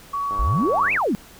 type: tone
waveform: sine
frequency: 1127 Hz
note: C#6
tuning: 28 cents sharp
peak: -22 dBFS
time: 0.13-0.89 s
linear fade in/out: 10 ms
type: click train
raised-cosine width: 1 ms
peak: -23 dBFS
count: 68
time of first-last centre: 0.31-0.973 s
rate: 101 Hz
type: exponential two-way sweep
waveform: sine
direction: up then down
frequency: 42 to 2701 to 180.6 Hz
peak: -18 dBFS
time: 0.39-1.15 s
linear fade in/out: 0 ms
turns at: 0.93 s
effects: pink hiss -46 dBFS RMS until 1.39 s